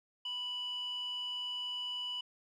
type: tone with band-pass filter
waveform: square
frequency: 987.8 Hz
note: B5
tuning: in tune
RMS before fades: -39 dBFS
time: 0.25-2.21 s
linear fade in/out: 5 ms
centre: 2800 Hz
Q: 9.1
effects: none